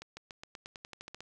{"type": "accelerating click train", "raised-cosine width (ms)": 0.2, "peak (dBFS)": -27, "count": 13, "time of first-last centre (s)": [0.02, 1.206], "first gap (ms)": 150, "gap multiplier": 0.92, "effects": []}